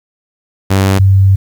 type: tone pair in turn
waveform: sawtooth / sine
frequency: 96.7 / 96.7 Hz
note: G2 / G2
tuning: -23 / -23 cents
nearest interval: unison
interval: 0 cents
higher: neither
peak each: -4 dBFS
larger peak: neither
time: 0.7-0.99 / 0.99-1.36 s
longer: second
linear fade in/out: 10 ms
effects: 7-bit